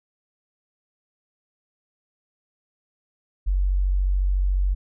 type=tone; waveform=sine; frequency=47 Hz; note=F#1; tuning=28 cents sharp; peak=-18 dBFS; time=3.46-4.75 s; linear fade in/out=20 ms; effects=none